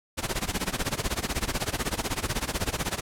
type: noise with tremolo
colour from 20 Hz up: pink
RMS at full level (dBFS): -26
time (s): 0.17-3.01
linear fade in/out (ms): 20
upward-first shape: sine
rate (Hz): 16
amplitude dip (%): 90
effects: low-pass 12000 Hz 12 dB/octave